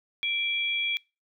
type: tone pair together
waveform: sine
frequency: 2349 / 3322 Hz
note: D7 / G#7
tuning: 0 / 0 cents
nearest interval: tritone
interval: 600 cents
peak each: -28 / -29 dBFS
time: 0.23-0.97 s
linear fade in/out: 0 ms
effects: noise-tail reverb RT60 0.3 s tail -25 dB re dry